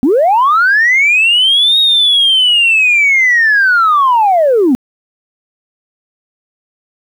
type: linear two-way sweep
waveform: sine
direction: up then down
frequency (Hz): 232 to 3776 to 232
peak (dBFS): -5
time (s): 0.03-4.75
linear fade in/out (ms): 0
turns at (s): 1.79
effects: tanh soft clip ceiling -3 dBFS + 7-bit